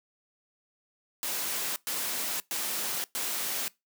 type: noise bursts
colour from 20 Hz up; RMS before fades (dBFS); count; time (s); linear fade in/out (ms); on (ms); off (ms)
white; -32; 4; 1.23-3.68; 0; 530; 110
effects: noise-tail reverb RT60 0.2 s tail -22 dB re dry + high-pass 200 Hz 12 dB/octave